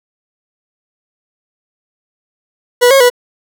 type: tone with pitch steps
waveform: 40% pulse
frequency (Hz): 488.8 / 544 / 490.1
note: B4 / C#5 / B4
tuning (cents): -18 / -33 / -13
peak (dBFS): -4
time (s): 2.81-3.101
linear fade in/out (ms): 20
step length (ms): 97
effects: none